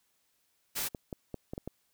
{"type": "noise", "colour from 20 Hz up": "white", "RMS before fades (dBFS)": -34, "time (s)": [0.75, 0.89], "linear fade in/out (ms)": 20}
{"type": "clicks", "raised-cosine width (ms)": 2, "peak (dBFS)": -24, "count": 6, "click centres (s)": [0.948, 1.128, 1.343, 1.535, 1.579, 1.676]}
{"effects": ["white hiss -74 dBFS RMS until 1.93 s"]}